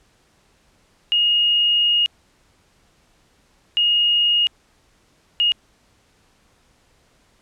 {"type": "tone bursts at uneven times", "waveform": "sine", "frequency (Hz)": 2862, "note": "F7", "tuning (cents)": 42, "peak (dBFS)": -14, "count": 3, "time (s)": [[1.12, 2.06], [3.77, 4.47], [5.4, 5.52]], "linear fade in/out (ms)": 0, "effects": ["pink hiss -59 dBFS RMS until 7.41 s", "low-pass 9000 Hz 12 dB/octave"]}